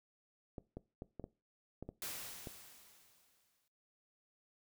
clicks, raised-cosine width 2 ms, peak -31 dBFS, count 8, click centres 0.582 / 0.77 / 1.021 / 1.197 / 1.241 / 1.826 / 1.89 / 2.472 s
white noise with exponential decay, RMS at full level -42 dBFS, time 2.02-3.68 s, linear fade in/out 1 ms, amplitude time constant 360 ms
effects noise-tail reverb RT60 0.3 s tail -20 dB re dry

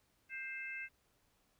harmonic tone, 525 Hz, C5, 6 cents sharp, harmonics 3 / 4 / 5, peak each -46 / -45 / -46 dBFS, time 0.29-0.89 s, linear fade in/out 50 ms, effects pink hiss -75 dBFS RMS until 1.59 s

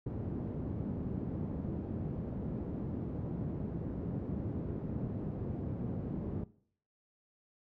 pink band-pass noise, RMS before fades -38 dBFS, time 0.06-6.44 s, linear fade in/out 5 ms, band 100 to 280 Hz, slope 12 dB/octave, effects noise-tail reverb RT60 0.6 s tail -20 dB re dry

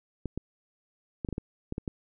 clicks, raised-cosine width 3 ms, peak -19 dBFS, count 9, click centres 0.257 / 0.376 / 1.248 / 1.288 / 1.327 / 1.381 / 1.724 / 1.781 / 1.878 s, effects none

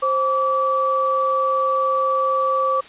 sine tone pair together, 527.6 / 1152 Hz, C5 / D6, +14 / -34 cents, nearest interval octave + major second, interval 1352 cents, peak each -21 / -18 dBFS, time 0.02-2.81 s, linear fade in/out 10 ms, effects white hiss -42 dBFS RMS until 2.88 s + resampled to 8000 Hz

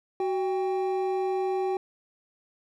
triangle tone pair together, 374.4 / 793.3 Hz, F#4 / G5, +20 / +20 cents, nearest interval octave + minor second, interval 1300 cents, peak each -24 / -29 dBFS, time 0.2-1.77 s, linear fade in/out 2 ms, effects none

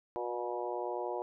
harmonic tone with a mistuned harmonic, 121 Hz, B2, 35 cents flat, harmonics 3 / 4 / 5 / 6 / 7 / 8, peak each -39 / -40 / -41 / -42 / -42 / -43 dBFS, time 0.16-1.22 s, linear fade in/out 0 ms, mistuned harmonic 6, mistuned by -21 cents, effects none

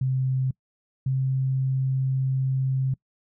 sine tone pair in turn, 130.81 / 132.33 Hz, C3 / C3, 0 / +20 cents, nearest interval unison, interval 20 cents, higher second, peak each -21 dBFS, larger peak neither, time 0.01-0.51 / 1.06-2.94 s, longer second, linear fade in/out 5 ms, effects noise-tail reverb RT60 0.1 s tail -24 dB re dry

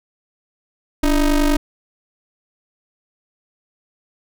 square ring-modulated tone, 157.1 Hz, D#3, 17 cents sharp, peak -11 dBFS, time 1.03-1.57 s, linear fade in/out 5 ms, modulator 132 Hz, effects none

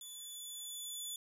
15% pulse tone with level ramp, 3464 Hz, A7, 28 cents flat, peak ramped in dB -40 to -33 dBFS, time 0.01-1.16 s, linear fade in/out 2 ms, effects resampled to 32000 Hz + 11-bit

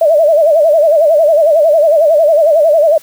sine tone with vibrato, 622.3 Hz, D#5, in tune, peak -5 dBFS, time 0.01-2.98 s, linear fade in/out 5 ms, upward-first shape sine, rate 11 Hz, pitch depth 130 cents each way, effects white hiss -40 dBFS RMS until 3.02 s

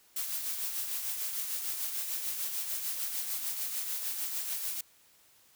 blue noise with tremolo, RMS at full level -33 dBFS, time 0.16-4.81 s, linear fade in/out 5 ms, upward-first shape triangle, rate 6.7 Hz, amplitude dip 50%, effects white hiss -63 dBFS RMS until 5.55 s

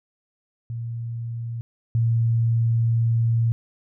sine tone pair in turn, 116.54 / 115.27 Hz, A#2 / A#2, 0 / -19 cents, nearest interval unison, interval 19 cents, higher first, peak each -27 / -17 dBFS, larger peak second, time 0.7-1.61 / 1.95-3.52 s, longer second, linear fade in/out 0 ms, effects none

